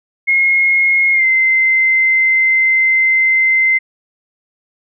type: tone with pitch glide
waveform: sine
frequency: 2155 to 2073 Hz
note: C#7 to C7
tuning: -49 to -17 cents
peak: -9 dBFS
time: 0.27-3.79 s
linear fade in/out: 20 ms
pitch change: -68 cents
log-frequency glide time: 1.13-1.25 s
effects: none